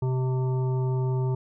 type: harmonic tone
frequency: 129 Hz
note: C3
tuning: 24 cents flat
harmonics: 1 / 3 / 5 / 7 / 9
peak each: -23 / -32 / -44 / -39 / -49 dBFS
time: 0.02-1.35 s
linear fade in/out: 5 ms
effects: none